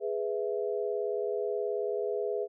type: chord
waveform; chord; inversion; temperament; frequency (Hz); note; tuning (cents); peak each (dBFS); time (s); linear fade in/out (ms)
sine; E major; first; equal; 415.3 / 493.9 / 659.3; G#4 / B4 / E5; 0 / 0 / 0; -31 / -34 / -37; 0-2.48; 50
effects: none